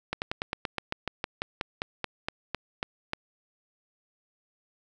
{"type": "slowing click train", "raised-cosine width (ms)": 0.3, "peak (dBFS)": -13, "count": 18, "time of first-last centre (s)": [0.13, 3.134], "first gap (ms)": 89, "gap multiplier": 1.08, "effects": []}